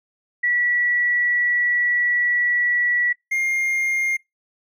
sine / triangle tone pair in turn, 1944 / 2121 Hz, B6 / C7, -28 / +23 cents, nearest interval major second, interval 151 cents, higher second, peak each -17 dBFS, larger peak neither, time 0.43-3.13 / 3.31-4.17 s, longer first, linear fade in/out 10 ms, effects noise-tail reverb RT60 0.2 s tail -25 dB re dry

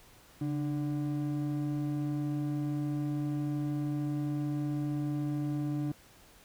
triangle ring-modulated tone, 220 Hz, A3, in tune, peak -25 dBFS, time 0.41-5.92 s, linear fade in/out 5 ms, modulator 77.8 Hz, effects pink hiss -58 dBFS RMS until 6.44 s

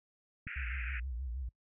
click, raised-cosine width 5 ms, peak -32 dBFS, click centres 0.469 s
white band-pass noise, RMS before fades -43 dBFS, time 0.47-1 s, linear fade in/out 5 ms, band 1400 to 2600 Hz, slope 96 dB/octave
sine tone with vibrato, 62.6 Hz, B1, 24 cents sharp, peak -36 dBFS, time 0.56-1.49 s, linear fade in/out 5 ms, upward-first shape sine, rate 6.3 Hz, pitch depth 150 cents each way
effects noise-tail reverb RT60 0.1 s tail -24 dB re dry

